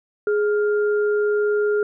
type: tone pair together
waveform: sine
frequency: 417.4 / 1404 Hz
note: G#4 / F6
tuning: +9 / +9 cents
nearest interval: octave + major sixth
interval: 2100 cents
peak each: -17 / -28 dBFS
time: 0.27-1.83 s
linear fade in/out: 2 ms
effects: none